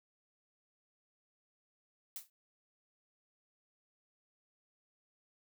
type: noise with exponential decay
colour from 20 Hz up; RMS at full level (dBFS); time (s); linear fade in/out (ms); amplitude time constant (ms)
blue; -39; 2.16-2.3; 2; 29
effects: none